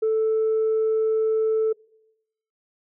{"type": "tone", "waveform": "sine", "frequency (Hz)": 440, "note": "A4", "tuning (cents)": 0, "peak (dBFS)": -17, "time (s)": [0.02, 1.73], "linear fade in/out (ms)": 10, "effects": ["noise-tail reverb RT60 0.9 s tail -26 dB re dry", "tanh soft clip ceiling -16 dBFS"]}